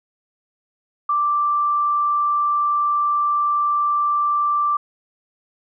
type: tone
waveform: sine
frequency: 1174.7 Hz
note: D6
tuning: in tune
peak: -16 dBFS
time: 1.09-4.77 s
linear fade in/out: 5 ms
effects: none